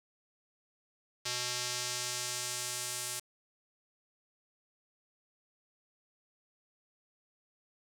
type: tone with band-pass filter sweep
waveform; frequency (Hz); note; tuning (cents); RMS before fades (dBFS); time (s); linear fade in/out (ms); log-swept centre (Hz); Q
square; 123.3; B2; -2; -37; 1.25-3.2; 10; 5300 to 9000; 1.3
effects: none